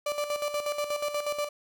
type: tone with tremolo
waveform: 35% pulse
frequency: 587.3 Hz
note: D5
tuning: in tune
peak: -25 dBFS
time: 0.06-1.49 s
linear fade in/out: 5 ms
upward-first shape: square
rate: 8.3 Hz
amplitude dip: 60%
effects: none